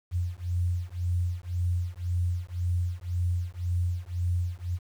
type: beating tone pair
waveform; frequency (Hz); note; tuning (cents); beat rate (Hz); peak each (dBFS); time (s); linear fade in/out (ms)
sine; 87.3 / 89.2; F2 / F2; 0 / +37; 1.9; -29; 0.11-4.79; 50
effects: 9-bit